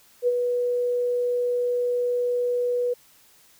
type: tone with ADSR envelope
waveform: sine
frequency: 488.9 Hz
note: B4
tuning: 18 cents flat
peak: -16 dBFS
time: 0.22-2.94 s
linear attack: 54 ms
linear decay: 36 ms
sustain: -5 dB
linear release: 12 ms
effects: white hiss -56 dBFS RMS until 3.59 s